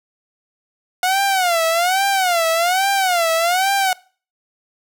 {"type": "tone with vibrato", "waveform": "sawtooth", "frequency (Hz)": 719, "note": "F#5", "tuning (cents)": -50, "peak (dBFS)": -11, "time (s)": [1.03, 3.93], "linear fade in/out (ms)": 2, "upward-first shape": "sine", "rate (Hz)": 1.2, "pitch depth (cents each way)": 170, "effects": ["noise-tail reverb RT60 0.4 s tail -23 dB re dry"]}